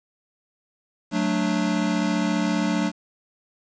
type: chord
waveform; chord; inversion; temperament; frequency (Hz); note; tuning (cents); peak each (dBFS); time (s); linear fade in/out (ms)
square; D major; first; equal; 185 / 220 / 293.7; F#3 / A3 / D4; 0 / 0 / 0; -26; 1.11-2.92; 50
effects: resampled to 16000 Hz + 8-bit